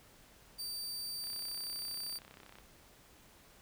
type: tone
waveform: sawtooth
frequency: 4644 Hz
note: D8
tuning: 20 cents flat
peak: -36 dBFS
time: 0.58-2.19 s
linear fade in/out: 20 ms
type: click train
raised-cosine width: 0.3 ms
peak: -37 dBFS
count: 45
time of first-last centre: 1.24-2.586 s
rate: 32.7 Hz
effects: pink hiss -61 dBFS RMS until 3.61 s